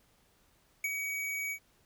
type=tone with ADSR envelope; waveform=square; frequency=2262 Hz; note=C#7; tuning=34 cents sharp; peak=-29 dBFS; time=0.84-1.59 s; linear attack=4 ms; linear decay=34 ms; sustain=-5 dB; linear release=75 ms; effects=pink hiss -68 dBFS RMS until 1.85 s